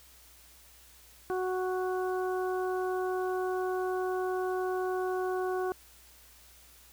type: harmonic tone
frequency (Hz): 370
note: F#4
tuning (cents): 0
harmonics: 1 / 2 / 3 / 4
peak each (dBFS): -30 / -36 / -40 / -42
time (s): 1.3-5.72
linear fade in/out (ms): 0
effects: added 60 Hz sine -61 dBFS peak until 6.92 s + white hiss -57 dBFS RMS until 6.92 s